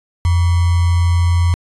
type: tone with sample-and-hold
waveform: sine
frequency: 86.4 Hz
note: F2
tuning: 18 cents flat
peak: -10 dBFS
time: 0.25-1.54 s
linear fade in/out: 0 ms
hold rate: 1050 Hz
effects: resampled to 24000 Hz